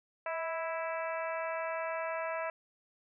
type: harmonic tone with a mistuned harmonic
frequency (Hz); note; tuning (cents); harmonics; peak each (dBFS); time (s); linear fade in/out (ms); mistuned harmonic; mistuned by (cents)
329.6; E4; 0; 2 / 3 / 4 / 5 / 6 / 7 / 8; -36 / -40 / -42 / -44 / -46 / -47 / -48; 0.26-2.5; 2; 2; -32
effects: none